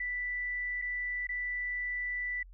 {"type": "tone with dropouts", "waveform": "sine", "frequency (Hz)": 1975.5, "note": "B6", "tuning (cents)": 0, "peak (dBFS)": -32, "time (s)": [0, 2.43], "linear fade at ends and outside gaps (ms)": 5, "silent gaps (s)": [[0.817, 0.821], [1.27, 1.29]], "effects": ["added 44 Hz sine -49 dBFS peak until 2.53 s"]}